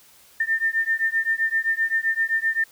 sine beating tone pair, 1799 / 1806.7 Hz, A6 / A6, +38 / +45 cents, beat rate 7.7 Hz, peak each -23 dBFS, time 0.4-2.64 s, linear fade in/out 5 ms, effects white hiss -53 dBFS RMS until 2.71 s

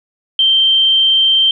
sine tone, 3136 Hz, G7, in tune, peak -8 dBFS, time 0.39-1.51 s, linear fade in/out 2 ms, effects none

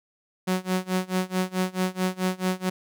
sawtooth tone with tremolo, 185 Hz, F#3, in tune, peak -17 dBFS, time 0.47-2.7 s, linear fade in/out 10 ms, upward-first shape sine, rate 4.6 Hz, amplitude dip 95%, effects none

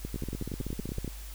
two click trains, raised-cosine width 3 ms, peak -22 / -22 dBFS, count 12 / 15, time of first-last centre 0.05-1.078 / 0.16-1.046 s, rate 10.7 / 15.8 Hz, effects added 50 Hz sine -40 dBFS peak until 1.34 s + white hiss -49 dBFS RMS until 1.34 s

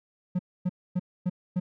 triangle tone bursts, 180.2 Hz, F#3, 45 cents flat, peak -21 dBFS, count 5, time 0.35-1.6 s, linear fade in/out 10 ms, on 42 ms, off 260 ms, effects none

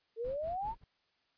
sine exponential sweep, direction up, 440 to 942 Hz, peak -34 dBFS, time 0.16-0.75 s, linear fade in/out 50 ms
brown noise with tremolo, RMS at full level -47 dBFS, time 0.24-0.84 s, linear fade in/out 2 ms, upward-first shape sine, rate 5 Hz, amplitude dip 100%
effects white hiss -75 dBFS RMS until 1.37 s + resampled to 11025 Hz

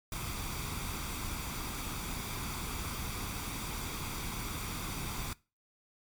pink noise with comb filter, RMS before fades -38 dBFS, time 0.12-5.33 s, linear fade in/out 2 ms, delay 0.85 ms, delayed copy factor +0.55, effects noise-tail reverb RT60 0.3 s tail -21 dB re dry + MP3 96 kbps

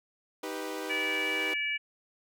sawtooth chord, Eb augmented, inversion none, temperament equal with one note detuned, 312.9 / 392 / 493.9 Hz, Eb4 / G4 / B4, +10 / 0 / 0 cents, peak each -35 dBFS, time 0.43-1.54 s, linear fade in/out 5 ms
harmonic tone, 578 Hz, D5, 28 cents flat, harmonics 3 / 4 / 5, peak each -37 / -30 / -36 dBFS, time 0.89-1.78 s, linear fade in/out 20 ms
effects none

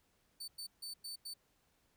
sawtooth tone bursts at uneven times, 4533 Hz, C#8, 38 cents sharp, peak -40 dBFS, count 5, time 0.4-0.48 / 0.58-0.67 / 0.82-0.94 / 1.04-1.16 / 1.25-1.34 s, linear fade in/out 10 ms, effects pink hiss -75 dBFS RMS until 1.96 s

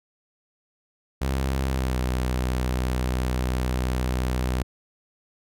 sawtooth tone with pitch glide, 66.5 to 62.91 Hz, C2 to B1, +29 to +33 cents, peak -19 dBFS, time 1.21-4.63 s, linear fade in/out 10 ms, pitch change -96 cents, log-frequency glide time 1.66-1.98 s, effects none

